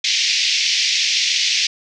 white band-pass noise, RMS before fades -18 dBFS, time 0.04-1.67 s, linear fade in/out 5 ms, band 2100 to 5900 Hz, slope 48 dB/octave, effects none

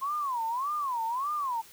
sine tone with vibrato, 1043 Hz, C6, 6 cents flat, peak -28 dBFS, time 0.01-1.62 s, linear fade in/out 20 ms, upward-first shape sine, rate 1.7 Hz, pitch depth 260 cents each way, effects white hiss -53 dBFS RMS until 1.72 s

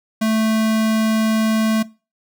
square tone, 220 Hz, A3, in tune, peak -16 dBFS, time 0.21-1.83 s, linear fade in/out 10 ms, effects noise-tail reverb RT60 0.3 s tail -20 dB re dry

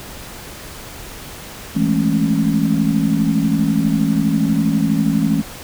sine chord, A major seventh, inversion second, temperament equal with one note detuned, 164.81 / 207.7 / 220 / 274.3 Hz, E3 / G#3 / A3 / C#4, 0 / 0 / 0 / -18 cents, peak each -19 dBFS, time 1.75-5.42 s, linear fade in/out 20 ms, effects pink hiss -34 dBFS RMS until 5.63 s

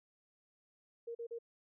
sine tone bursts, 466.2 Hz, A#4, in tune, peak -40 dBFS, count 3, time 1.07-1.388 s, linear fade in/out 10 ms, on 80 ms, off 39 ms, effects none

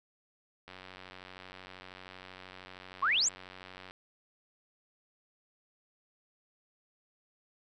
click train, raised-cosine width 0.3 ms, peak -31 dBFS, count 301, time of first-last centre 0.68-3.909 s, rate 92.9 Hz
sine exponential sweep, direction up, 1002 to 7902 Hz, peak -25 dBFS, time 3.02-3.29 s, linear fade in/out 10 ms
effects none

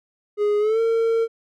triangle tone with pitch glide, 415.3 to 455.5 Hz, G#4 to A#4, 0 to -40 cents, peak -15 dBFS, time 0.37-1.28 s, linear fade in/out 50 ms, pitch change +160 cents, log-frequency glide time 0.59-0.8 s, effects none

